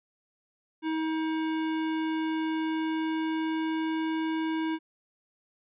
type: tone with pitch glide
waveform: square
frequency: 317.9 to 319.7 Hz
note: D#4 to D#4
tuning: +37 to +47 cents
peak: -28 dBFS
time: 0.82-4.79 s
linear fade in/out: 50 ms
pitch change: +10 cents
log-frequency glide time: 2.57-4.38 s
effects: resampled to 8000 Hz